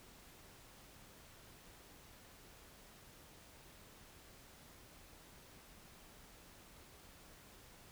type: silence
effects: pink hiss -60 dBFS RMS until 7.91 s